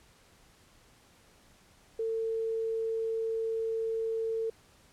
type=tone; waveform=sine; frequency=450 Hz; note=A4; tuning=39 cents sharp; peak=-29 dBFS; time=1.99-4.5 s; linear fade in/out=5 ms; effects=pink hiss -61 dBFS RMS until 4.92 s + low-pass 11000 Hz 12 dB/octave